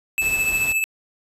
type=tone with tremolo; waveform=square; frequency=2618 Hz; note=E7; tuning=13 cents flat; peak=-17 dBFS; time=0.18-0.84 s; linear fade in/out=0 ms; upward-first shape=triangle; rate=14 Hz; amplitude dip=55%
type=noise; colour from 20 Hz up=pink; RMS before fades=-34 dBFS; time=0.21-0.73 s; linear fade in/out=10 ms
effects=resampled to 32000 Hz